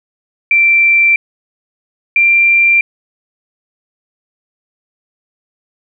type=tone pair in turn; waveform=sine; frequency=2349 / 2369 Hz; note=D7 / D7; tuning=0 / +14 cents; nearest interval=unison; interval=14 cents; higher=second; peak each=-6 dBFS; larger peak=neither; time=0.51-1.16 / 2.16-2.81 s; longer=neither; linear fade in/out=2 ms; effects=none